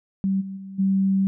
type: tone with level steps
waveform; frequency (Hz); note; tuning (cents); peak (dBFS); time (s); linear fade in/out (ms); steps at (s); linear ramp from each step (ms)
sine; 193.3; G3; -24; -19 / -30 / -34 / -17; 0.24-1.27; 0; 0.4 / 0.56 / 0.78; 20
effects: none